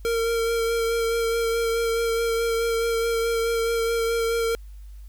square tone with vibrato, 460 Hz, A#4, 23 cents flat, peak -22 dBFS, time 0.05-4.55 s, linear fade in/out 0 ms, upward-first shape sine, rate 4.7 Hz, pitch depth 16 cents each way, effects added 50 Hz sine -38 dBFS peak until 5.08 s + white hiss -62 dBFS RMS until 5.08 s

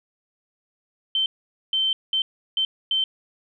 sine tone bursts at uneven times, 3100 Hz, G7, 20 cents flat, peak -19 dBFS, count 5, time 1.15-1.26 / 1.73-1.93 / 2.13-2.22 / 2.57-2.65 / 2.91-3.04 s, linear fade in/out 2 ms, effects none

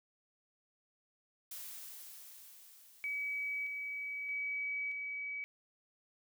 blue noise with exponential decay, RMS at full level -45 dBFS, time 1.51-5.19 s, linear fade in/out 5 ms, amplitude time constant 800 ms
sine tone with tremolo, 2278 Hz, C#7, 47 cents sharp, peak -35 dBFS, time 3.04-5.44 s, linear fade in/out 0 ms, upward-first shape square, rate 0.8 Hz, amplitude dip 30%
effects none

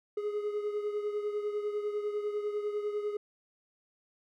triangle beating tone pair, 415.3 / 425.3 Hz, G#4 / G#4, 0 / +41 cents, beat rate 10 Hz, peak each -30 / -37 dBFS, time 0.17-3.17 s, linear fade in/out 5 ms, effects none

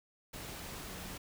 sine tone in noise, 181 Hz, F#3, 38 cents flat, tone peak -49 dBFS, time 0.89-1.14 s, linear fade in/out 10 ms, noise pink, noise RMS -45 dBFS, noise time 0.33-1.18 s, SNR -7 dB, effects none

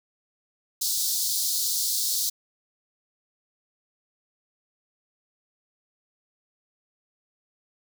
pink high-pass noise, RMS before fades -26 dBFS, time 0.81-2.3 s, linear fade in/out 10 ms, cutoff 4000 Hz, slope 48 dB/octave, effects none

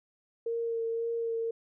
sine tone with vibrato, 460 Hz, A#4, 23 cents flat, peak -29 dBFS, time 0.46-1.51 s, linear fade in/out 5 ms, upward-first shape sine, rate 1.9 Hz, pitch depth 16 cents each way, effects none

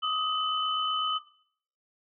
sine tone cluster, 1191 / 1259 / 3023 Hz, D6 / D#6 / F#7, +24 / +20 / +36 cents, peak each -37 / -29 / -29 dBFS, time 0.02-1.19 s, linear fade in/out 20 ms, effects noise-tail reverb RT60 0.6 s tail -17 dB re dry

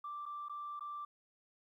sine tone with dropouts, 1174.7 Hz, D6, in tune, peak -40 dBFS, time 0.04-1.05 s, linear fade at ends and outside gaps 5 ms, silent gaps 0.256-0.261 / 0.485-0.495 / 0.795-0.807 s, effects tanh soft clip ceiling -36 dBFS + 13-bit

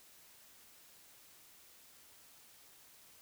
silence, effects white hiss -61 dBFS RMS until 3.21 s

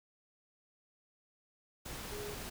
sine tone in noise, 414.7 Hz, G#4, 3 cents flat, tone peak -43 dBFS, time 2.11-2.35 s, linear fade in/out 10 ms, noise pink, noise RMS -44 dBFS, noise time 1.85-2.5 s, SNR -2 dB, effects none

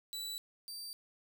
sawtooth tone pair in turn, 3951 / 4663 Hz, B7 / D8, 0 / -13 cents, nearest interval minor third, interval 287 cents, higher second, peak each -36 / -40 dBFS, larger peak first, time 0.13-0.38 / 0.68-0.93 s, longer neither, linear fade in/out 0 ms, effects none

